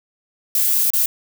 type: noise with dropouts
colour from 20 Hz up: violet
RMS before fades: -17 dBFS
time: 0.55-1.06 s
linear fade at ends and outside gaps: 2 ms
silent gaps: 0.904-0.935 s
effects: none